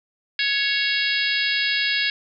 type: harmonic tone with a mistuned harmonic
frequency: 552 Hz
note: C#5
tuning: 7 cents flat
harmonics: 3 / 4 / 5 / 6 / 7 / 8 / 9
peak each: -25 / -26 / -27 / -28 / -28 / -29 / -30 dBFS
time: 0.39-2.1 s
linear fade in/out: 2 ms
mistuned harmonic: 3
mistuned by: +22 cents
effects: none